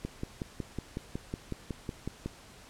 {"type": "click train", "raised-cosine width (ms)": 3, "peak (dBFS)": -21, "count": 13, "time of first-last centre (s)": [0.05, 2.26], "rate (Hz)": 5.43, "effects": ["pink hiss -53 dBFS RMS until 2.69 s", "low-pass 10000 Hz 12 dB/octave"]}